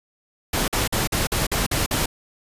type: noise bursts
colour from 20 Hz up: pink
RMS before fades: -22 dBFS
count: 8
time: 0.53-2.059 s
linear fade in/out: 5 ms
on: 150 ms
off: 47 ms
effects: resampled to 32000 Hz